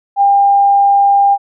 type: tone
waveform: sine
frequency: 800 Hz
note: G5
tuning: 35 cents sharp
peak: -6 dBFS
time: 0.16-1.38 s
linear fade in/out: 50 ms
effects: none